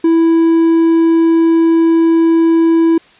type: tone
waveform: triangle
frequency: 329.6 Hz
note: E4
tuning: in tune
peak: -5 dBFS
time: 0.04-2.98 s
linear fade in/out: 5 ms
effects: white hiss -45 dBFS RMS until 3.19 s + resampled to 8000 Hz